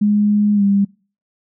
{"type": "tone with pitch glide", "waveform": "sine", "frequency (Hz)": [207.7, 199.35], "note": ["G#3", "G3"], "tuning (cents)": [0, 29], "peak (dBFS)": -11, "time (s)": [0.01, 0.85], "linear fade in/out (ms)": 10, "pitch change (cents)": -71, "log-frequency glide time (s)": [0.54, 0.63], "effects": ["noise-tail reverb RT60 0.4 s tail -26 dB re dry"]}